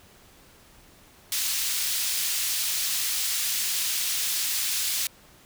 pink high-pass noise, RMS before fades -27 dBFS, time 1.32-5.07 s, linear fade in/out 2 ms, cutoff 3500 Hz, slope 12 dB/octave, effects pink hiss -54 dBFS RMS until 5.45 s

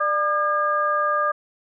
sine tone cluster, 593 / 1207 / 1629 Hz, D5 / D6 / G#6, +17 / +47 / -34 cents, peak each -25 / -20 / -27 dBFS, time 0-1.32 s, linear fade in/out 10 ms, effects none

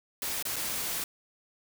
white noise with dropouts, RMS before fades -33 dBFS, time 0.22-1.04 s, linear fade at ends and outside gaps 2 ms, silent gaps 0.426-0.452 / 0.56-0.564 s, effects none

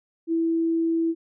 sine tone, 329.6 Hz, E4, in tune, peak -20 dBFS, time 0.27-1.15 s, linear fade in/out 50 ms, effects none

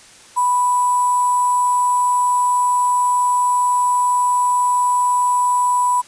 sine tone with sample-and-hold, 987.8 Hz, B5, in tune, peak -13 dBFS, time 0.36-6.02 s, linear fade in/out 20 ms, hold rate 8820 Hz, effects white hiss -44 dBFS RMS until 6.07 s + resampled to 22050 Hz

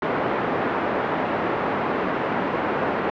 pink band-pass noise, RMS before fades -24 dBFS, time 0.02-3.1 s, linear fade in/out 2 ms, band 260 to 1500 Hz, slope 12 dB/octave, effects low-pass 3000 Hz 12 dB/octave

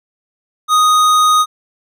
sine tone with tanh clipping, 1244.5 Hz, D#6, in tune, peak -10 dBFS, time 0.68-1.46 s, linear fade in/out 50 ms, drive 18 dB, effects none

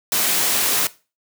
white noise, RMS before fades -19 dBFS, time 0.12-0.87 s, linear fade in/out 2 ms, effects noise-tail reverb RT60 0.3 s tail -18 dB re dry + high-pass 150 Hz 12 dB/octave

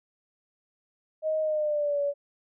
sine tone with pitch glide, 626 to 570.7 Hz, D#5 to D5, +10 to -50 cents, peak -24 dBFS, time 1.22-2.14 s, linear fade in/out 50 ms, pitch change -160 cents, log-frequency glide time 1.41-2.01 s, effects none

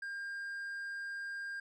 triangle tone, 1604 Hz, G6, 39 cents sharp, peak -37 dBFS, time 0.02-1.6 s, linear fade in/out 5 ms, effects resampled to 24000 Hz

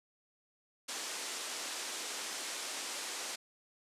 white band-pass noise, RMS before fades -41 dBFS, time 0.88-3.36 s, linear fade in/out 10 ms, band 270 to 8600 Hz, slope 24 dB/octave, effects resampled to 32000 Hz

